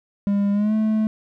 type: tone with pitch glide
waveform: triangle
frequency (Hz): 201.4 to 217.1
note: G3 to A3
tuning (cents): +47 to -23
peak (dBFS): -15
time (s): 0.27-1.07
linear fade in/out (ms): 0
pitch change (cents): +130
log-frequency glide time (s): 0.52-0.74
effects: none